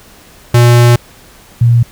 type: tone pair in turn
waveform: square / sine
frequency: 120 / 118.28 Hz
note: B2 / A#2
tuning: -49 / +26 cents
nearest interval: unison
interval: 25 cents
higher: first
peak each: -4 dBFS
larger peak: neither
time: 0.54-0.96 / 1.61-1.83 s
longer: first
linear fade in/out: 5 ms
effects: pink hiss -40 dBFS RMS until 1.91 s